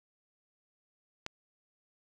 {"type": "click", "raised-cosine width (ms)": 0.2, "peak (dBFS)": -19, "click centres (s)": 1.264, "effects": []}